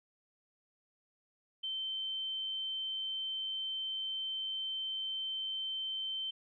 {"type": "tone", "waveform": "sine", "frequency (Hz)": 3099, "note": "G7", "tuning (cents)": -21, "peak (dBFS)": -35, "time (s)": [1.63, 6.31], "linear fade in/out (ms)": 10, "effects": []}